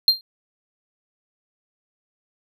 triangle tone with exponential decay, 4186 Hz, C8, in tune, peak -6 dBFS, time 0.08-0.21 s, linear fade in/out 1 ms, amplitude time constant 28 ms, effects none

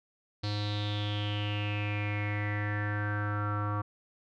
square tone with low-pass filter sweep, 103.83 Hz, G#2, in tune, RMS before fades -32 dBFS, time 0.43-3.82 s, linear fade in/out 10 ms, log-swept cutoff 4300 to 1200 Hz, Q 7.8, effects none

